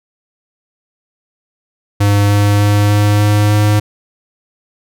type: tone with pitch steps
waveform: square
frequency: 101.8 / 102.39 / 102.98 / 103.58 / 104.18 / 104.78 Hz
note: G#2 / G#2 / G#2 / G#2 / G#2 / G#2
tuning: -34 / -24 / -14 / -4 / +6 / +16 cents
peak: -9 dBFS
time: 2-3.8 s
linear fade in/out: 10 ms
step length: 300 ms
effects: none